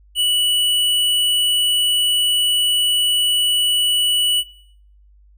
square tone, 2950 Hz, F#7, 6 cents flat, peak -15 dBFS, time 0.15-4.44 s, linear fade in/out 50 ms, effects noise-tail reverb RT60 0.7 s tail -22 dB re dry + added 50 Hz sine -47 dBFS peak until 5.37 s

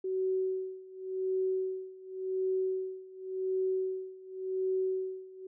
sine tone with tremolo, 376.4 Hz, F#4, 30 cents sharp, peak -27 dBFS, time 0.04-5.47 s, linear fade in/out 5 ms, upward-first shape sine, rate 0.9 Hz, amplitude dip 90%, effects none

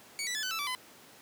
15% pulse tone with pitch steps, 2249 / 1969.2 / 1724.2 / 1509.7 / 1321.9 / 1157.5 / 1013.5 Hz, C#7 / B6 / A6 / F#6 / E6 / D6 / B5, +24 / -6 / -36 / +34 / +4 / -25 / +45 cents, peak -26 dBFS, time 0.19-0.75 s, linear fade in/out 0 ms, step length 80 ms, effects pink hiss -54 dBFS RMS until 1.21 s + high-pass 200 Hz 12 dB/octave

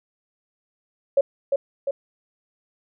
sine tone with echo, 554.4 Hz, C#5, in tune, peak -13 dBFS, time 1.17-1.21 s, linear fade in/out 5 ms, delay 350 ms, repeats 2, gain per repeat -4 dB, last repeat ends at 1.91 s, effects none

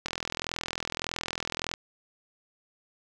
click train, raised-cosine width 0.2 ms, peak -13 dBFS, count 71, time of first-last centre 0.06-1.739 s, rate 41.7 Hz, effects none

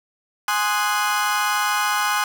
35% pulse chord, Ab dominant seventh, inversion none, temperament equal, 830.6 / 1046.5 / 1244.5 / 1480 Hz, Ab5 / C6 / Eb6 / Gb6, 0 / 0 / 0 / 0 cents, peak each -23 dBFS, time 0.48-2.24 s, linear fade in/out 2 ms, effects none

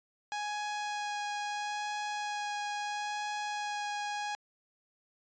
sawtooth tone with vibrato, 830.6 Hz, G#5, in tune, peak -30 dBFS, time 0.32-4.35 s, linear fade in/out 0 ms, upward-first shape sine, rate 0.75 Hz, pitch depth 9 cents each way, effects resampled to 16000 Hz

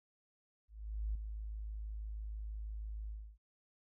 sine tone with ADSR envelope, 53.1 Hz, G#1, 39 cents sharp, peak -33 dBFS, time 0.68-3.38 s, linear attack 470 ms, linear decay 4 ms, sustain -7 dB, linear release 290 ms, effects none

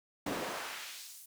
brown noise with high-pass filter sweep, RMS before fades -41 dBFS, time 0.26-1.26 s, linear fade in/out 5 ms, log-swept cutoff 260 to 11000 Hz, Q 0.85, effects none

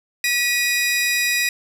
sawtooth tone pair together, 1935.7 / 2477 Hz, B6 / D#7, -35 / -8 cents, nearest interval major third, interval 427 cents, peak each -17 dBFS, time 0.24-1.49 s, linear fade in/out 2 ms, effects resampled to 32000 Hz + 7-bit

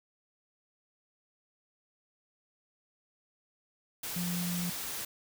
sine tone in noise, 175.8 Hz, F3, 12 cents sharp, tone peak -32 dBFS, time 4.16-4.7 s, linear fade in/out 5 ms, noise white, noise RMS -38 dBFS, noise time 4.03-5.05 s, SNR +3 dB, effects none

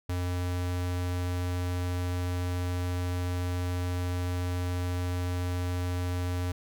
square tone, 89.3 Hz, F2, 39 cents sharp, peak -29 dBFS, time 0.09-6.52 s, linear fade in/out 5 ms, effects none

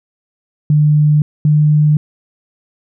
sine tone pair in turn, 150 / 150.71 Hz, D3 / D3, +37 / +45 cents, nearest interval unison, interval 8 cents, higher second, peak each -7 dBFS, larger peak neither, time 0.7-1.22 / 1.45-1.97 s, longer neither, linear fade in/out 2 ms, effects none

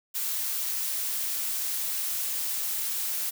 blue noise, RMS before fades -30 dBFS, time 0.14-3.31 s, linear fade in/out 20 ms, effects none

